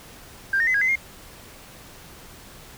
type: tone with pitch steps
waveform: sine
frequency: 1588 / 1843 / 2027 / 1641 / 2044 / 2128 Hz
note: G6 / A#6 / B6 / G#6 / C7 / C7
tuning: +22 / -20 / +45 / -21 / -41 / +29 cents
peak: -17 dBFS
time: 0.53-0.956 s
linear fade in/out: 5 ms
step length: 71 ms
effects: tanh soft clip ceiling -13 dBFS + pink hiss -45 dBFS RMS until 2.77 s